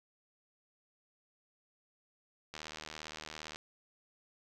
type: click train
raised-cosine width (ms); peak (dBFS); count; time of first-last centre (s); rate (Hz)
0.2; -26; 80; 2.54-3.559; 77.5
effects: none